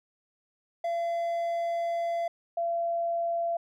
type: tone pair in turn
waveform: triangle / sine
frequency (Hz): 680 / 680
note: F5 / F5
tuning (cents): -46 / -46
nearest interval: unison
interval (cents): 0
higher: neither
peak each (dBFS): -25 / -26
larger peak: first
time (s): 0.84-2.28 / 2.57-3.57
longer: first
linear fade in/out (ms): 5
effects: none